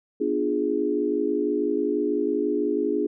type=chord; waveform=sine; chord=B diminished seventh; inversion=none; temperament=equal with one note detuned; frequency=246.9 / 297.1 / 349.2 / 415.3 Hz; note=B3 / D4 / F4 / Ab4; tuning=0 / +20 / 0 / 0 cents; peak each=-31 / -26 / -28 / -25 dBFS; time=0.2-3.07 s; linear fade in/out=10 ms; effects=none